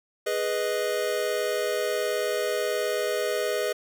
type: chord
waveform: square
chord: G# minor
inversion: none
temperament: equal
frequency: 415.3 / 493.9 / 622.3 Hz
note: G#4 / B4 / D#5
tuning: 0 / 0 / 0 cents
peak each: -30 dBFS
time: 0.26-3.73 s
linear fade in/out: 10 ms
effects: none